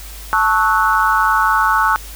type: chord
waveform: sine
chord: F# minor seventh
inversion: first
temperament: equal with one note detuned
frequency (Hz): 880 / 1108.7 / 1296.6 / 1480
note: A5 / C#6 / E6 / F#6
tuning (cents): 0 / 0 / -29 / 0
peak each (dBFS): -17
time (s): 0.33-1.96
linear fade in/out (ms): 0
effects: added 50 Hz sine -32 dBFS peak until 2.15 s + white hiss -36 dBFS RMS until 2.15 s